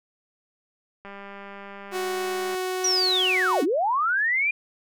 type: click train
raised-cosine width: 0.5 ms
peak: -26 dBFS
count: 299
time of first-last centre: 1.05-2.547 s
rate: 199 Hz
type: tone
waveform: sawtooth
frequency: 370 Hz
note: F#4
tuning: in tune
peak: -22 dBFS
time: 1.91-3.66 s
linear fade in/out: 50 ms
type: linear two-way sweep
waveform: sine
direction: down then up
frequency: 5920 to 260 to 2440 Hz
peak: -20 dBFS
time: 2.84-4.51 s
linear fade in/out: 5 ms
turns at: 3.63 s
effects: none